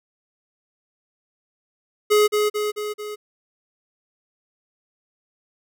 square tone with echo, 420.5 Hz, G#4, 22 cents sharp, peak -14 dBFS, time 2.1-2.28 s, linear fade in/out 20 ms, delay 220 ms, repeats 4, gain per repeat -4 dB, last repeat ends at 3.16 s, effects none

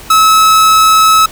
45% pulse tone, 1294 Hz, E6, 32 cents flat, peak -4 dBFS, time 0.1-1.26 s, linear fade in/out 5 ms, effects pink hiss -32 dBFS RMS until 1.31 s

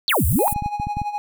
sine exponential two-way sweep, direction down then up, 4699 to 65.3 to 1010 Hz, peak -16 dBFS, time 0.08-0.48 s, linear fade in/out 0 ms, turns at 0.26 s
white high-pass noise, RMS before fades -26 dBFS, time 0.09-0.54 s, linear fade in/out 10 ms, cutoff 8500 Hz, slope 48 dB/octave
clicks, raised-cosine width 5 ms, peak -15 dBFS, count 10, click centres 0.326 / 0.357 / 0.526 / 0.562 / 0.623 / 0.661 / 0.799 / 0.87 / 0.97 / 1.017 s
triangle tone with tremolo, 829 Hz, G#5, 3 cents flat, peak -19 dBFS, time 0.39-1.18 s, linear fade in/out 0 ms, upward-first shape sine, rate 12 Hz, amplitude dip 70%
effects none

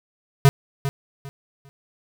square tone with echo, 138.59 Hz, C#3, in tune, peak -10 dBFS, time 0.45-0.49 s, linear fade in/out 0 ms, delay 400 ms, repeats 3, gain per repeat -12 dB, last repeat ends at 1.69 s, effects none

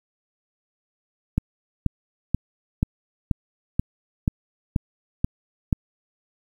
click train, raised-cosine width 5 ms, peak -7 dBFS, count 10, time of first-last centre 1.38-5.728 s, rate 2.07 Hz, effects 8-bit

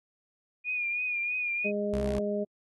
sine tone with vibrato, 2442 Hz, D#7, 33 cents flat, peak -28 dBFS, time 0.64-1.72 s, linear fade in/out 50 ms, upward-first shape triangle, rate 3.1 Hz, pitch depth 53 cents each way
harmonic tone, 205.7 Hz, G#3, 16 cents flat, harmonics 1 / 2 / 3, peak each -32 / -32 / -32 dBFS, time 1.64-2.45 s, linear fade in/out 20 ms
sawtooth tone, 65.41 Hz, C2, in tune, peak -29 dBFS, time 1.93-2.19 s, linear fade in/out 5 ms
effects AAC 32 kbps

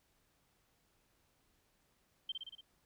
sine tone with echo, 3136 Hz, G7, in tune, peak -36 dBFS, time 2.29-2.32 s, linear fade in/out 5 ms, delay 58 ms, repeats 5, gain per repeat -3 dB, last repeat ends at 2.61 s, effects pink hiss -75 dBFS RMS until 2.85 s

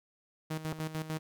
sawtooth tone with tremolo, 157.4 Hz, D#3, 20 cents sharp, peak -29 dBFS, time 0.5-1.19 s, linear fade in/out 10 ms, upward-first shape square, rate 6.7 Hz, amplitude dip 70%
clicks, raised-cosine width 1 ms, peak -24 / -34 dBFS, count 2, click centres 0.726 / 0.788 s
effects none

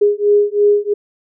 sine beating tone pair, 410.6 / 413.6 Hz, G#4 / G#4, -20 / -7 cents, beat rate 3 Hz, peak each -13 dBFS, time 0.01-0.94 s, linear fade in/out 10 ms, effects none

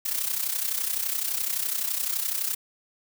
blue noise with amplitude modulation, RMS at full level -25 dBFS, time 0.05-2.55 s, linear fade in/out 10 ms, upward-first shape sine, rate 31.8 Hz, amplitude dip 70%, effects none

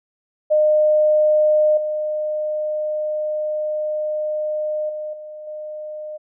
sine tone with level steps, 610 Hz, D#5, 34 cents flat, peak -12 / -20 / -25 / -32 / -28 dBFS, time 0.5-6.18 s, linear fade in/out 20 ms, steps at 1.77 / 4.89 / 5.13 / 5.47 s, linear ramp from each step 5 ms, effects none

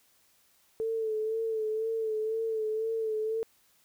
sine tone with vibrato, 441.4 Hz, A4, 5 cents sharp, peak -28 dBFS, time 0.8-3.43 s, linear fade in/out 0 ms, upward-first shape sine, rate 2 Hz, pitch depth 39 cents each way, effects white hiss -66 dBFS RMS until 3.84 s

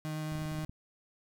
35% pulse tone with vibrato, 154.9 Hz, D#3, 7 cents flat, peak -33 dBFS, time 0.05-0.65 s, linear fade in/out 0 ms, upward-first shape triangle, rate 9.1 Hz, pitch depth 9 cents each way
clicks, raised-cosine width 5 ms, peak -33 dBFS, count 10, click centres 0.321 / 0.354 / 0.389 / 0.42 / 0.456 / 0.518 / 0.551 / 0.587 / 0.637 / 0.695 s
effects none

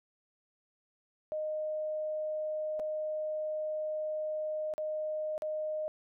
sine tone with dropouts, 617 Hz, D#5, 15 cents flat, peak -32 dBFS, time 1.32-5.88 s, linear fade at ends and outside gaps 0 ms, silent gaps 2.794-2.798 / 4.738-4.78 / 5.379-5.421 s, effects none

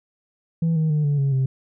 sine tone with pitch steps, 164.81 / 157.73 / 150.96 / 144.47 / 138.27 / 132.33 Hz, E3 / D#3 / D3 / D3 / C#3 / C3, 0 / +24 / +48 / -28 / -4 / +20 cents, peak -15 dBFS, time 0.62-1.46 s, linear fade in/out 5 ms, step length 140 ms, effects tanh soft clip ceiling -16 dBFS

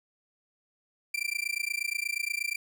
40% pulse tone with amplitude modulation, 2359 Hz, D7, 7 cents sharp, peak -25 dBFS, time 1.14-2.56 s, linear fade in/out 5 ms, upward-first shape sine, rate 28.4 Hz, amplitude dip 100%, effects none

